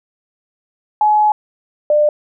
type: tone pair in turn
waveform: sine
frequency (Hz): 847 / 597.4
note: G#5 / D5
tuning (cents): +34 / +29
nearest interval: tritone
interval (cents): 605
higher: first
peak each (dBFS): -9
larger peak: neither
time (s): 1.01-1.32 / 1.9-2.09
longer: first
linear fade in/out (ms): 2
effects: none